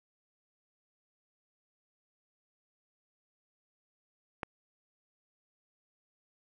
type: click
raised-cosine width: 0.5 ms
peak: -19 dBFS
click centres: 4.432 s
effects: none